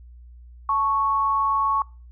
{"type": "tone pair together", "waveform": "sine", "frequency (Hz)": [880, 1107.7], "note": ["A5", "C#6"], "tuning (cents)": [0, -2], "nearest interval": "major third", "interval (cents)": 398, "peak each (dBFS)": [-27, -19], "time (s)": [0.69, 1.82], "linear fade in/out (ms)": 2, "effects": ["noise-tail reverb RT60 0.4 s tail -26 dB re dry", "added 60 Hz sine -42 dBFS peak until 2.11 s"]}